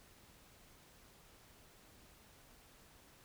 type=silence; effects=pink hiss -63 dBFS RMS until 3.24 s